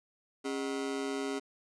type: ring-modulated tone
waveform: 40% pulse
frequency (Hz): 341.2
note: F4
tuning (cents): -40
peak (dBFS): -29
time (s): 0.44-1.4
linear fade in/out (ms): 20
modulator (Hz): 67.3
effects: resampled to 22050 Hz + 10-bit